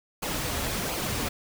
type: noise with flanger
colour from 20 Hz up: pink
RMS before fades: -30 dBFS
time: 0.22-1.29 s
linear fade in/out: 10 ms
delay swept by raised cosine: 0.54 to 6.44 ms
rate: 1.4 Hz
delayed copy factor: -0.5
effects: none